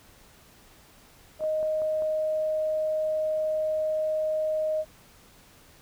sine tone, 622.3 Hz, D#5, in tune, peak -24 dBFS, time 1.39-4.85 s, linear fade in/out 50 ms
clicks, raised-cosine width 1 ms, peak -30 dBFS, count 5, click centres 1.407 / 1.438 / 1.629 / 1.819 / 2.022 s
effects pink hiss -55 dBFS RMS until 5.81 s

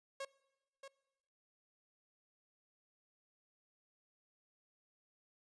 sawtooth tone with echo, 546 Hz, C#5, 26 cents flat, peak -37 dBFS, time 0.2-0.25 s, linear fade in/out 5 ms, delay 630 ms, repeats 1, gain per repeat -9 dB, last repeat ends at 0.88 s, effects noise-tail reverb RT60 1.0 s tail -22 dB re dry + resampled to 22050 Hz

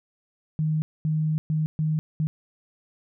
sine tone bursts at uneven times, 155.56 Hz, D#3, in tune, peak -21 dBFS, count 5, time 0.59-0.82 / 1.05-1.38 / 1.5-1.66 / 1.79-1.99 / 2.2-2.27 s, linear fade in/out 0 ms, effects none

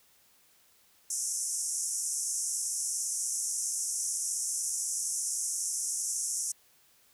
pink band-pass noise, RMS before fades -33 dBFS, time 1.1-6.52 s, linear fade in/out 5 ms, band 5600 to 11000 Hz, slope 96 dB/octave, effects white hiss -64 dBFS RMS until 7.13 s

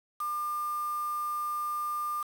sine tone with quantisation, 1200 Hz, D6, 37 cents sharp, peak -30 dBFS, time 0.2-2.23 s, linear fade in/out 5 ms, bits 7, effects none

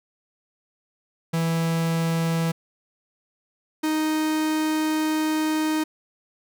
45% pulse tone pair in turn, 164.81 / 311.1 Hz, E3 / D#4, 0 / 0 cents, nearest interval major seventh, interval 1100 cents, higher second, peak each -21 dBFS, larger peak neither, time 1.33-2.52 / 3.83-5.84 s, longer second, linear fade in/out 10 ms, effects none

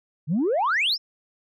sine exponential sweep, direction up, 136 to 5588 Hz, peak -18 dBFS, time 0.27-0.98 s, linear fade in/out 50 ms, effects tanh soft clip ceiling -17 dBFS

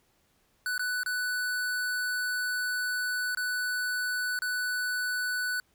square tone with dropouts, 1490 Hz, F#6, 12 cents sharp, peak -29 dBFS, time 0.66-5.6 s, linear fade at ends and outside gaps 1 ms, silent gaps 0.779-0.794 / 1.033-1.061 / 3.349-3.372 / 4.39-4.42 s, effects pink hiss -69 dBFS RMS until 5.74 s

